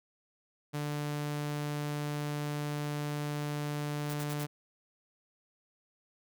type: tone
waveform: sawtooth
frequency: 147.4 Hz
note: D3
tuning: 7 cents sharp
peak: -29 dBFS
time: 0.73-4.47 s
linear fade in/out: 20 ms
type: noise bursts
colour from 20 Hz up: white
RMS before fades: -44 dBFS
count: 4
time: 4.09-4.441 s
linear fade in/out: 10 ms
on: 51 ms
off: 49 ms
effects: none